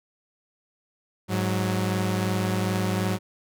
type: tone pair together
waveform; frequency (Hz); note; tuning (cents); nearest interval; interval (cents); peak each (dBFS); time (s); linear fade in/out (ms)
sawtooth; 103.83 / 185; G#2 / F#3; 0 / 0; minor seventh; 1000; -22; 1.28-3.19; 50
effects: none